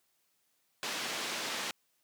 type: band-pass noise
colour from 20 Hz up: white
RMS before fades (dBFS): -37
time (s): 0.83-1.71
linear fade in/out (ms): 0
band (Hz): 190 to 4600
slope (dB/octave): 12
effects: white hiss -75 dBFS RMS until 2.03 s + high-pass 100 Hz 12 dB/octave